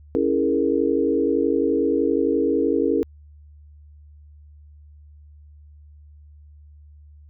sine chord, A# half-diminished seventh, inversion first, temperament equal, 277.2 / 329.6 / 415.3 / 466.2 Hz, C#4 / E4 / G#4 / A#4, 0 / 0 / 0 / 0 cents, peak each -23 dBFS, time 0.15-3.03 s, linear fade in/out 0 ms, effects added 74 Hz sine -44 dBFS peak until 7.29 s

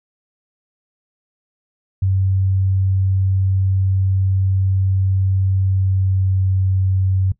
sine tone with pitch glide, 95.5 to 94.73 Hz, G2 to F#2, -45 to +41 cents, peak -14 dBFS, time 2.02-7.32 s, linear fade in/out 5 ms, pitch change -14 cents, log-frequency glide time 5.62-6.42 s, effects noise-tail reverb RT60 0.1 s tail -17 dB re dry

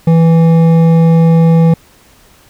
triangle tone with hard clipping, 164.81 Hz, E3, in tune, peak -6 dBFS, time 0.07-1.74 s, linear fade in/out 5 ms, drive 13 dB, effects pink hiss -45 dBFS RMS until 2.49 s

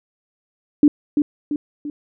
sine tone with echo, 293.7 Hz, D4, in tune, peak -7 dBFS, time 0.83-0.88 s, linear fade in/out 2 ms, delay 340 ms, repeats 3, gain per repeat -6 dB, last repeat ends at 1.9 s, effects none

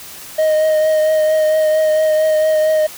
triangle tone with vibrato, 622.3 Hz, D#5, in tune, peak -9 dBFS, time 0.38-2.87 s, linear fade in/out 10 ms, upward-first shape triangle, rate 4.4 Hz, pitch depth 21 cents each way, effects white hiss -34 dBFS RMS until 2.97 s

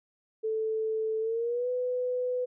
sine tone with pitch glide, 439.6 to 499.2 Hz, A4 to B4, -2 to +19 cents, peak -27 dBFS, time 0.43-2.46 s, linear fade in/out 20 ms, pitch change +221 cents, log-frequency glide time 1.2-1.69 s, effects none

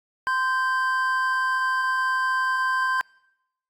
triangle tone pair together, 1034.8 / 1568 Hz, C6 / G6, -19 / 0 cents, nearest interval perfect fifth, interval 719 cents, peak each -22 dBFS, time 0.27-3.01 s, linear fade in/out 0 ms, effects noise-tail reverb RT60 0.9 s tail -26 dB re dry + AAC 48 kbps

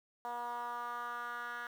10% pulse tone with band-pass filter sweep, 240 Hz, B3, 49 cents flat, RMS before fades -41 dBFS, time 0.25-1.67 s, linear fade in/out 0 ms, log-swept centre 860 to 1600 Hz, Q 3.2, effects 10-bit

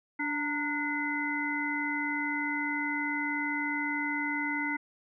harmonic tone with a mistuned harmonic, 291.4 Hz, D4, 13 cents flat, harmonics 1 / 3 / 5 / 7, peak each -34 / -37 / -37 / -32 dBFS, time 0.19-4.77 s, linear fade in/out 10 ms, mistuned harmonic 3, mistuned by +74 cents, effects none

